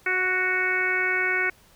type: harmonic tone with a mistuned harmonic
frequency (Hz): 370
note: F#4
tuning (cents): 0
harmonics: 1 / 2 / 3 / 4 / 5 / 6 / 7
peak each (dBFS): -31 / -37 / -36 / -26 / -29 / -25 / -37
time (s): 0.06-1.5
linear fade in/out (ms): 5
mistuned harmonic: 2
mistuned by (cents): -15
effects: pink hiss -56 dBFS RMS until 1.75 s